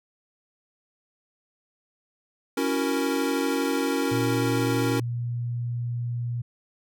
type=chord; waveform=square; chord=F# dominant seventh; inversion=second; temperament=equal; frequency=277.2 / 329.6 / 370 / 466.2 Hz; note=C#4 / E4 / F#4 / A#4; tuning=0 / 0 / 0 / 0 cents; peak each=-27 / -31 / -32 / -30 dBFS; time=2.57-5 s; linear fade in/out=5 ms
type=tone with pitch glide; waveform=sine; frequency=118.9 to 119.8 Hz; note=A#2 to A#2; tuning=+35 to +48 cents; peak=-26 dBFS; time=4.11-6.42 s; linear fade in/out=10 ms; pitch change=+13 cents; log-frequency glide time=5.02-5.19 s
effects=none